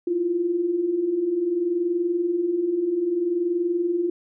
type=tone pair together; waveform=sine; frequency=328.7 / 349.3 Hz; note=E4 / F4; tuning=-5 / 0 cents; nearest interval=minor second; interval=105 cents; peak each=-29 / -21 dBFS; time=0.07-4.1 s; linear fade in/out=5 ms; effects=none